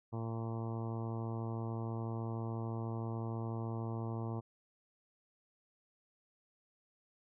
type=harmonic tone; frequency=113.8 Hz; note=A#2; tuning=41 cents flat; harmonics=1 / 2 / 3 / 4 / 5 / 6 / 7 / 8 / 9 / 10; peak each=-38 / -44 / -46 / -49 / -54 / -52 / -53 / -53 / -54 / -57 dBFS; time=0.12-4.41 s; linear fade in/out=20 ms; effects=none